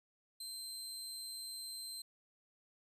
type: tone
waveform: 25% pulse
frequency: 4121 Hz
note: C8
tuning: 27 cents flat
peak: -39 dBFS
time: 0.4-2.02 s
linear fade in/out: 5 ms
effects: none